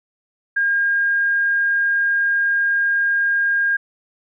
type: tone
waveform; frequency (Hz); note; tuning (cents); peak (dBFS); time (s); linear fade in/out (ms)
sine; 1616; G#6; -48; -15; 0.56-3.77; 10
effects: none